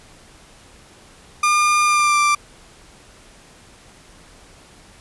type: tone with pitch glide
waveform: 30% pulse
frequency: 1205 to 1178.8 Hz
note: D6 to D6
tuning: +44 to +6 cents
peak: -11 dBFS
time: 1.43-2.35 s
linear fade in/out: 5 ms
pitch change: -38 cents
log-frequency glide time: 1.85-2.19 s
effects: pink hiss -47 dBFS RMS until 5 s + resampled to 24000 Hz